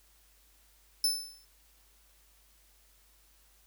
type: tone with exponential decay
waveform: sawtooth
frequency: 5270 Hz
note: E8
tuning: 1 cent flat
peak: -20 dBFS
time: 1.04-1.45 s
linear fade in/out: 2 ms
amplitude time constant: 89 ms
effects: added 50 Hz sine -65 dBFS peak until 3.66 s + white hiss -65 dBFS RMS until 3.66 s